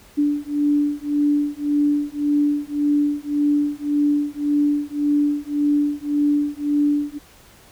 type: beating tone pair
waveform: sine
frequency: 291.1 / 292.9 Hz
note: D4 / D4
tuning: -15 / -5 cents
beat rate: 1.8 Hz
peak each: -20 dBFS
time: 0.17-7.19 s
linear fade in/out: 20 ms
effects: pink hiss -49 dBFS RMS until 7.71 s